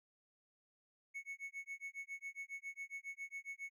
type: tone with tremolo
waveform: triangle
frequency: 2209 Hz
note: C#7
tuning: 7 cents flat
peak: -40 dBFS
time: 1.14-3.7 s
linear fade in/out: 20 ms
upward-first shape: sine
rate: 7.3 Hz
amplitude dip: 100%
effects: none